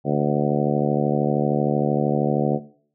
harmonic tone with a mistuned harmonic, 73 Hz, D2, 10 cents flat, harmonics 2 / 3 / 4 / 5 / 6 / 7 / 8 / 9 / 10, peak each -23 / -25 / -26 / -27 / -28 / -28 / -29 / -30 / -30 dBFS, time 0.04-2.6 s, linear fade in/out 50 ms, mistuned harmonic 10, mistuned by +31 cents, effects noise-tail reverb RT60 0.5 s tail -17 dB re dry

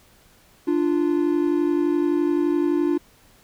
triangle tone pair together, 295.1 / 346.8 Hz, D4 / F4, +8 / -12 cents, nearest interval minor third, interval 280 cents, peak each -19 dBFS, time 0.67-2.98 s, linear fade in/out 10 ms, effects pink hiss -55 dBFS RMS until 3.43 s

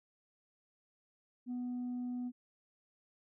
sine tone, 246.9 Hz, B3, in tune, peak -34 dBFS, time 1.46-2.32 s, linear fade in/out 50 ms, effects tanh soft clip ceiling -35 dBFS

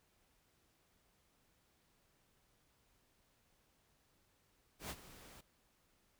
pink noise with ADSR envelope, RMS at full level -43 dBFS, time 4.79-5.41 s, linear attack 110 ms, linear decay 50 ms, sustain -15 dB, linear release 7 ms, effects pink hiss -75 dBFS RMS until 6.19 s

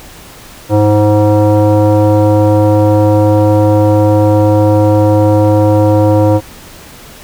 sine tone with frequency modulation, 103.2 Hz, G#2, 10 cents flat, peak -5 dBFS, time 0.69-6.41 s, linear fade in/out 50 ms, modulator 421 Hz, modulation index 1.3, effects pink hiss -34 dBFS RMS until 7.23 s

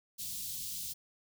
white band-stop noise, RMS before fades -40 dBFS, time 0.18-0.94 s, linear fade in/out 20 ms, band 190 to 3500 Hz, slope 24 dB/octave, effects none

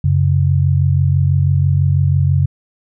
sine tone pair together, 92.5 / 138.59 Hz, F#2 / C#3, 0 / 0 cents, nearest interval perfect fifth, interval 700 cents, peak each -13 dBFS, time 0.04-2.46 s, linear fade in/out 5 ms, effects none

